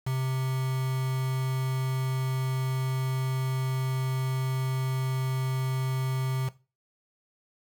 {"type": "tone with quantisation", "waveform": "triangle", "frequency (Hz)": 130.81, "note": "C3", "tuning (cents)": 0, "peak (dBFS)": -24, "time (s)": [0.06, 6.49], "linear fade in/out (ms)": 10, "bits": 6, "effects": ["noise-tail reverb RT60 0.3 s tail -17 dB re dry"]}